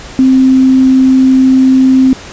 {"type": "tone with quantisation", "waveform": "sine", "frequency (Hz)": 261.6, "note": "C4", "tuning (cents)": 0, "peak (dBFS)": -3, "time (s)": [0.19, 2.13], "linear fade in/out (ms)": 0, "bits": 5, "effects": ["pink hiss -29 dBFS RMS until 2.32 s", "resampled to 16000 Hz"]}